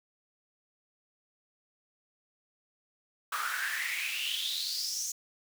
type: noise with high-pass filter sweep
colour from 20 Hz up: pink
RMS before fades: -34 dBFS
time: 3.32-5.12 s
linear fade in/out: 5 ms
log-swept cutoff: 1200 to 6500 Hz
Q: 7.7
effects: none